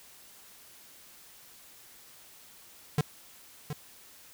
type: tone with echo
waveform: square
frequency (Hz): 148.6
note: D3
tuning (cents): +21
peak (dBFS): -23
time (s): 2.98-3.01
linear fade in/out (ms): 2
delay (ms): 720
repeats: 1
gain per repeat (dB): -10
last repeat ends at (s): 3.73
effects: white hiss -54 dBFS RMS until 4.33 s